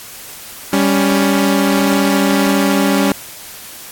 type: tone pair together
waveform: sawtooth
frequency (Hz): 197.91 / 279.6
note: G3 / C#4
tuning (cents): +17 / +15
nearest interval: tritone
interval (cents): 598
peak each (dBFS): -10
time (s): 0.73-3.12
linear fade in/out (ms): 2
effects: white hiss -33 dBFS RMS until 3.91 s + AAC 64 kbps